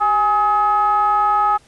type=ring-modulated tone; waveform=triangle; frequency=220 Hz; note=A3; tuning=in tune; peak=-8 dBFS; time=0-1.58 s; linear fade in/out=20 ms; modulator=1050 Hz; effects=pink hiss -52 dBFS RMS until 1.67 s + resampled to 24000 Hz